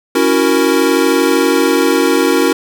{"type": "chord", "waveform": "square", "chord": "F# dominant seventh", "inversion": "second", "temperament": "equal", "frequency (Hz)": [277.2, 329.6, 370, 466.2], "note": ["C#4", "E4", "F#4", "A#4"], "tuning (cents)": [0, 0, 0, 0], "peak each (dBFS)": -16, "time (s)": [0.15, 2.53], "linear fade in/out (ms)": 5, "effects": []}